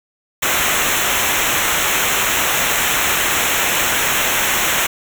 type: noise with comb filter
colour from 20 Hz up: pink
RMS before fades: -17 dBFS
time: 0.42-4.87 s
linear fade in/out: 10 ms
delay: 0.21 ms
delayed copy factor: -0.85
effects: none